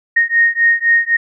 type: beating tone pair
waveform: sine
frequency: 1856 / 1859.9 Hz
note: A#6 / A#6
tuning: -8 / -4 cents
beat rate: 3.9 Hz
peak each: -13 dBFS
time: 0.16-1.17 s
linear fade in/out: 10 ms
effects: none